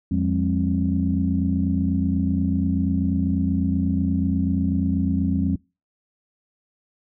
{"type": "tone cluster", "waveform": "sine", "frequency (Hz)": [85.2, 176.3, 204.5, 268.7], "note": ["F2", "F3", "G#3", "C4"], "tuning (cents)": [-42, 17, -26, 46], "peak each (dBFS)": -24, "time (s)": [0.11, 5.56], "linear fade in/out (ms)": 5, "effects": ["noise-tail reverb RT60 0.3 s tail -26 dB re dry", "tanh soft clip ceiling -8 dBFS"]}